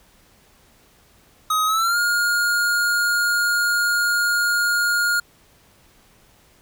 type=tone with pitch glide; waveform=square; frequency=1260 to 1422.5 Hz; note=D#6 to F6; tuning=+21 to +31 cents; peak=-18 dBFS; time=1.5-5.2 s; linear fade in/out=5 ms; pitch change=+210 cents; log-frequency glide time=1.66-1.98 s; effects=pink hiss -55 dBFS RMS until 6.61 s